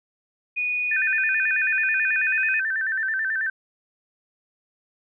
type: tone with pitch glide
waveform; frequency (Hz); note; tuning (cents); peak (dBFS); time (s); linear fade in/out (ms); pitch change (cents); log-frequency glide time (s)
sine; 2468 to 2500; D#7 to D#7; -15 to +8; -22; 0.56-2.61; 20; +23; 2.15-2.43
type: tone with vibrato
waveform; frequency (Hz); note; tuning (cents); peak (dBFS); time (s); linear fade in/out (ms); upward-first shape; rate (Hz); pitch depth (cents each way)
sine; 1659; G#6; -2; -22; 0.91-3.5; 5; square; 9.2; 120
effects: none